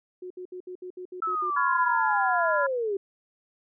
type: tone bursts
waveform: sine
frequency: 364.5 Hz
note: F#4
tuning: 26 cents flat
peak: -35 dBFS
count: 9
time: 0.22-1.504 s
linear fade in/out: 5 ms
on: 84 ms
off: 66 ms
type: linear sweep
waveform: sine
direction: down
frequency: 1328 to 381.3 Hz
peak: -25 dBFS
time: 1.22-2.97 s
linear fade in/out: 5 ms
type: chord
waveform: sine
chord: F diminished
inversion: second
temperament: just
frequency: 1005.8 / 1396.9 / 1676.3 Hz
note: Cb6 / F6 / Ab6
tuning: +31 / 0 / +16 cents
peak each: -26 / -27 / -30 dBFS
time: 1.56-2.67 s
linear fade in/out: 10 ms
effects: none